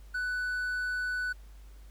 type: tone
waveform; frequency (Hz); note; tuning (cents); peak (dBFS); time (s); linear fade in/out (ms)
triangle; 1490; F#6; +12; -28; 0.14-1.33; 10
effects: added 50 Hz sine -47 dBFS peak until 1.9 s + pink hiss -63 dBFS RMS until 1.9 s